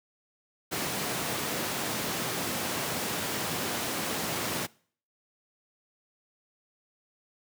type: high-pass noise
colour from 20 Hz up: pink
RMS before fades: -32 dBFS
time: 0.71-4.67 s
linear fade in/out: 20 ms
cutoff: 140 Hz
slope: 12 dB/octave
effects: noise-tail reverb RT60 0.5 s tail -23 dB re dry + high-pass 80 Hz 12 dB/octave